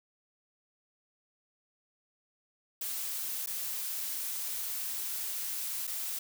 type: noise with dropouts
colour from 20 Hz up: blue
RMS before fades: -36 dBFS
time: 2.81-6.19 s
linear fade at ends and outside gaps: 5 ms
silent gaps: 3.461-3.471 / 5.87-5.874 s
effects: none